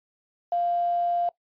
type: tone with quantisation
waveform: sine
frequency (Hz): 697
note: F5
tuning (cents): -4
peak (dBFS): -22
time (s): 0.52-1.29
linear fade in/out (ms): 2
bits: 8
effects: noise-tail reverb RT60 0.1 s tail -20 dB re dry + resampled to 11025 Hz